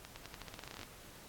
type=accelerating click train; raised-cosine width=0.2 ms; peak=-28 dBFS; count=16; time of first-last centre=0.05-0.832 s; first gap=110 ms; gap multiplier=0.88; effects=pink hiss -55 dBFS RMS until 1.28 s + AAC 64 kbps